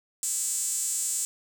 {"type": "tone with high-pass filter", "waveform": "sawtooth", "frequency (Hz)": 329.6, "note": "E4", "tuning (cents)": 0, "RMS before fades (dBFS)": -29, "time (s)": [0.23, 1.25], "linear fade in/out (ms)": 0, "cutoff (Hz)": 7700, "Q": 5.5, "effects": []}